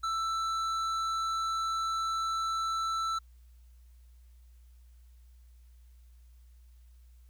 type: tone with hard clipping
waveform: triangle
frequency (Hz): 1327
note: E6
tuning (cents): +11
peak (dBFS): -31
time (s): 0.03-3.19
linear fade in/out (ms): 10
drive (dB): 13
effects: added 60 Hz sine -53 dBFS peak until 7.29 s + white hiss -73 dBFS RMS until 7.29 s